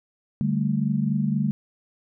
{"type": "chord", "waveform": "sine", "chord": "D suspended fourth", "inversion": "none", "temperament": "equal", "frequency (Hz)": [146.83, 196, 220], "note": ["D3", "G3", "A3"], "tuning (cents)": [0, 0, 0], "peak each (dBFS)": -25, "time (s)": [0.41, 1.51], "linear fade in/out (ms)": 0, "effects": []}